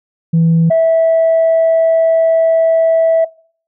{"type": "tone pair in turn", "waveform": "sine", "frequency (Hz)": [164.81, 654.1], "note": ["E3", "E5"], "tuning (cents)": [0, -14], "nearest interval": "2 octaves", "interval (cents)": 2386, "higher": "second", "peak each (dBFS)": -6, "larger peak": "neither", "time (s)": [[0.33, 0.7], [0.7, 3.25]], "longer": "second", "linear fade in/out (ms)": 10, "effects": ["noise-tail reverb RT60 0.5 s tail -23 dB re dry", "tanh soft clip ceiling -5 dBFS"]}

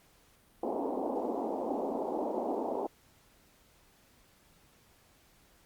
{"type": "band-pass noise", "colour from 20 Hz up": "pink", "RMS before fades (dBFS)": -34, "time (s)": [0.63, 2.87], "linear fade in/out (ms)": 5, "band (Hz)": [240, 900], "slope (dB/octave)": 48, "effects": ["pink hiss -64 dBFS RMS until 5.65 s", "Opus 48 kbps"]}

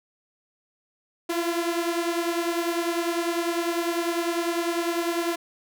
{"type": "beating tone pair", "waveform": "sawtooth", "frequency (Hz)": [337.4, 347.4], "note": ["E4", "F4"], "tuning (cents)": [40, -9], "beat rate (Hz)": 10, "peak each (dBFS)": [-22, -25], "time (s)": [1.29, 5.36], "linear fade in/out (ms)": 10, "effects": []}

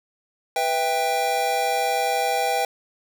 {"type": "chord", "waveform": "square", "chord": "E minor", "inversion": "second", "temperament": "just", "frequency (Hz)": [494.4, 659.3, 791.1], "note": ["B4", "E5", "G5"], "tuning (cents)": [2, 0, 16], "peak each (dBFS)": [-28, -28, -23], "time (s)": [0.56, 2.65], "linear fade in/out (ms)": 2, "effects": []}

